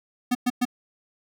square tone bursts, 247.3 Hz, B3, 3 cents sharp, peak -20 dBFS, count 3, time 0.31-0.653 s, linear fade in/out 10 ms, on 41 ms, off 110 ms, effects none

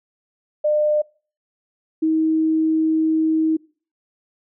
sine tone pair in turn, 602 / 317.5 Hz, D5 / D#4, +43 / +35 cents, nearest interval major seventh, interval 1108 cents, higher first, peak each -15 / -15 dBFS, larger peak neither, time 0.64-1.02 / 2.02-3.57 s, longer second, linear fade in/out 10 ms, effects noise-tail reverb RT60 0.4 s tail -23 dB re dry

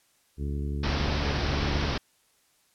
harmonic tone, 71.4 Hz, D2, 48 cents flat, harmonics 1 / 2 / 3 / 4 / 5 / 6, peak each -29 / -35 / -39 / -41 / -43 / -45 dBFS, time 0.37-1.96 s, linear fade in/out 50 ms
pink low-pass noise, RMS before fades -30 dBFS, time 0.83-1.98 s, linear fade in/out 5 ms, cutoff 5600 Hz, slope 96 dB/octave
effects white hiss -66 dBFS RMS until 2.74 s + low-pass 12000 Hz 12 dB/octave

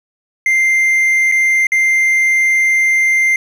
triangle tone with dropouts, 2093 Hz, C7, in tune, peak -8 dBFS, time 0.46-3.36 s, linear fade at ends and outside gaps 2 ms, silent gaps 1.316-1.321 / 1.669-1.719 s, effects none

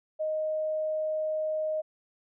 sine tone, 622.3 Hz, D#5, in tune, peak -27 dBFS, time 0.19-1.82 s, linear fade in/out 20 ms, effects none

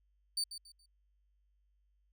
30% pulse tone with echo, 4583 Hz, D8, 43 cents flat, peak -29 dBFS, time 0.37-0.44 s, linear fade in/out 5 ms, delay 140 ms, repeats 3, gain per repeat -11 dB, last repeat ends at 0.86 s, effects added 50 Hz sine -70 dBFS peak until 2.12 s

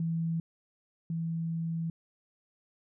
sine tone pair in turn, 164.81 / 164.81 Hz, E3 / E3, 0 / 0 cents, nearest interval unison, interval 0 cents, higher neither, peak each -28 / -30 dBFS, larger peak first, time 0-0.4 / 1.1-1.9 s, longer second, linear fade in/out 2 ms, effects none

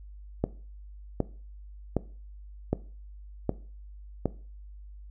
click train, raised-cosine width 2 ms, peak -11 dBFS, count 6, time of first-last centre 0.44-4.257 s, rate 1.31 Hz, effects noise-tail reverb RT60 0.4 s tail -18 dB re dry + added 50 Hz sine -43 dBFS peak until 5.1 s

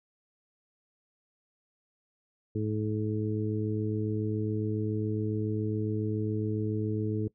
harmonic tone, 107.2 Hz, A2, 45 cents flat, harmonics 1 / 2 / 3 / 4, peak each -31 / -35 / -34 / -35 dBFS, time 2.55-7.28 s, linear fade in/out 5 ms, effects noise-tail reverb RT60 0.1 s tail -20 dB re dry

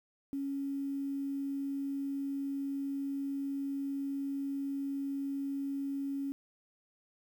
sine tone, 277.2 Hz, C#4, in tune, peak -33 dBFS, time 0.33-6.32 s, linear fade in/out 0 ms, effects 10-bit

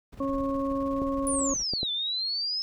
brown noise with tremolo, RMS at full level -40 dBFS, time 0.12-1.64 s, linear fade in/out 10 ms, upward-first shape square, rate 19 Hz, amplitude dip 55%
harmonic tone, 274 Hz, C#4, 20 cents flat, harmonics 1 / 2 / 4, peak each -28 / -31 / -34 dBFS, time 0.2-1.54 s, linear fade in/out 5 ms
clicks, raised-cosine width 2 ms, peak -20 dBFS, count 3, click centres 1.019 / 1.736 / 1.831 s
sine exponential two-way sweep, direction down then up, 9940 to 3484 to 5220 Hz, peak -27 dBFS, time 1.27-2.62 s, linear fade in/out 0 ms, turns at 1.91 s
effects none

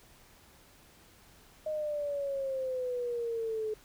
sine exponential sweep, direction down, 622.3 to 427.8 Hz, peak -31 dBFS, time 1.66-3.74 s, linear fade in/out 5 ms, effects pink hiss -59 dBFS RMS until 3.84 s

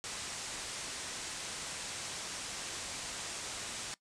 white low-pass noise, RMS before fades -42 dBFS, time 0.04-3.94 s, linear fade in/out 0 ms, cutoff 9000 Hz, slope 48 dB/octave, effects noise-tail reverb RT60 0.1 s tail -20 dB re dry

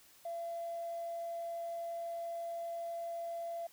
triangle tone with tanh clipping, 678 Hz, E5, 49 cents sharp, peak -37 dBFS, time 0.25-3.67 s, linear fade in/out 5 ms, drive 1 dB, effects white hiss -62 dBFS RMS until 3.72 s

